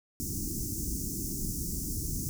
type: band-stop noise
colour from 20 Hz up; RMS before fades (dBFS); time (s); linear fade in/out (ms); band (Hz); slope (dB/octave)
pink; -34; 0.2-2.29; 0; 350 to 5600; 48
effects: none